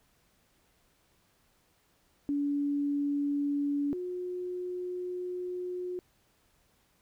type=tone pair in turn; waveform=sine; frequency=286.3 / 360.7 Hz; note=D4 / F#4; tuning=-44 / -44 cents; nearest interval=major third; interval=400 cents; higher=second; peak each=-27 / -33 dBFS; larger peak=first; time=2.29-3.93 / 3.93-5.99 s; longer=second; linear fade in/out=0 ms; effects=pink hiss -69 dBFS RMS until 7.01 s